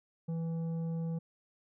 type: tone with tanh clipping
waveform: sine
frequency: 164.81 Hz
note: E3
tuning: in tune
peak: -34 dBFS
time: 0.28-1.19 s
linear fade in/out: 10 ms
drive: 8 dB
effects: none